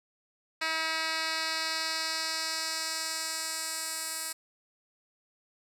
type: tone with band-pass filter sweep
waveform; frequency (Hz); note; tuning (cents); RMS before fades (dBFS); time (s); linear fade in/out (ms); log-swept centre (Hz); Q
10% pulse; 320.8; E4; -47; -33; 0.61-4.33; 10; 3100 to 9500; 1.3
effects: none